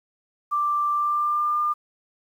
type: tone with pitch glide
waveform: sine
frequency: 1178 to 1201.4 Hz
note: D6 to D6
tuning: +5 to +39 cents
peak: -20 dBFS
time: 0.51-1.74 s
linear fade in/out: 20 ms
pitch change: +34 cents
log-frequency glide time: 0.93-1.53 s
effects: 9-bit